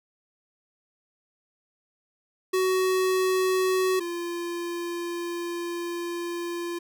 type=tone pair in turn; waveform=square; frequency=373.7 / 344.7 Hz; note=F#4 / F4; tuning=+17 / -23 cents; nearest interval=minor second; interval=140 cents; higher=first; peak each=-22 / -30 dBFS; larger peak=first; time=2.53-4 / 4-6.79 s; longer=second; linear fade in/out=10 ms; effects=none